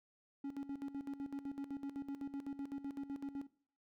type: tone with tremolo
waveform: triangle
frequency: 278.4 Hz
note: C#4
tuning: 8 cents sharp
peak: -37 dBFS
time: 0.44-3.47 s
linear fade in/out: 5 ms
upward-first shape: square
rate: 7.9 Hz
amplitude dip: 75%
effects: noise-tail reverb RT60 0.5 s tail -20 dB re dry